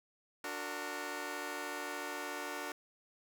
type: chord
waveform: 10% pulse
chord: D augmented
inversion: none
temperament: just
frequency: 293.7 / 367.1 / 458.9 Hz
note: D4 / F#4 / A#4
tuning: 0 / -14 / -27 cents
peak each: -35 / -36 / -36 dBFS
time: 0.44-2.72 s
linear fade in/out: 2 ms
effects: none